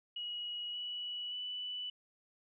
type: tone with pitch steps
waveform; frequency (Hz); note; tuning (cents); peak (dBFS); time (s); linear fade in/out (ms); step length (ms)
sine; 2907 / 2941 / 2975; F#7 / F#7 / F#7; -31 / -11 / +9; -38; 0.16-1.9; 5; 580
effects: none